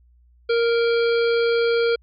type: harmonic tone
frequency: 466.2 Hz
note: A#4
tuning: in tune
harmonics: 1 / 3 / 5 / 7 / 9 / 10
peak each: -17 / -27 / -31 / -34 / -36 / -37 dBFS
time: 0.49-1.96 s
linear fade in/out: 10 ms
effects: added 60 Hz sine -52 dBFS peak until 2.02 s